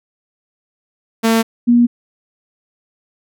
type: tone pair in turn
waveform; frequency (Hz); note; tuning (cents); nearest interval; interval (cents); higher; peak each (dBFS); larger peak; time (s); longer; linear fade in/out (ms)
sawtooth / sine; 225.9 / 239.3; A3 / A#3; +46 / +46; minor second; 100; second; -7; neither; 1.23-1.43 / 1.67-1.87; neither; 20
effects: none